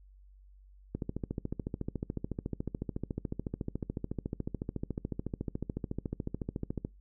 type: click train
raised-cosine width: 3 ms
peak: -21 dBFS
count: 83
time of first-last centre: 0.95-6.849 s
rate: 13.9 Hz
effects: noise-tail reverb RT60 0.2 s tail -24 dB re dry + added 48 Hz sine -54 dBFS peak until 7 s